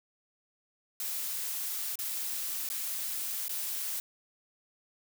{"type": "noise with dropouts", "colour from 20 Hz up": "blue", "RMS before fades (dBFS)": -35, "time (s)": [1, 4], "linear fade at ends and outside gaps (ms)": 1, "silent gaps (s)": [[1.956, 1.989], [2.689, 2.7], [3.482, 3.494]], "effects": []}